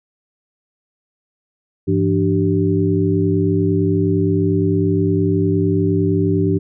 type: tone cluster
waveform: sine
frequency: 101 / 169.7 / 295.1 / 386 Hz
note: G#2 / F3 / D4 / G4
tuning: -48 / -49 / +8 / -27 cents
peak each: -19 dBFS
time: 1.87-6.59 s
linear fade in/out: 20 ms
effects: none